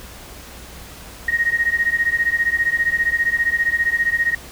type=beating tone pair; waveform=sine; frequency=1864.7 / 1879.7 Hz; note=A#6 / A#6; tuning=0 / +14 cents; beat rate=15 Hz; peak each=-19 dBFS; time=1.28-4.35 s; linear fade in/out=5 ms; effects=added 60 Hz sine -42 dBFS peak until 4.51 s + pink hiss -39 dBFS RMS until 4.51 s